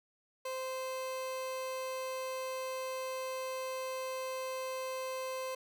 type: tone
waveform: 30% pulse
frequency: 520 Hz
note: C5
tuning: 11 cents flat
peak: -34 dBFS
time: 0.45-5.55 s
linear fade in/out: 5 ms
effects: none